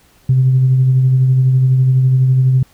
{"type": "tone with tremolo", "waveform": "sine", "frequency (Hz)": 130, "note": "C3", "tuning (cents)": -11, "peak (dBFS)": -6, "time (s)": [0.29, 2.63], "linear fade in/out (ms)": 5, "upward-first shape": "sine", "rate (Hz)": 12, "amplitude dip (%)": 30, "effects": ["tanh soft clip ceiling -3 dBFS", "pink hiss -51 dBFS RMS until 2.73 s"]}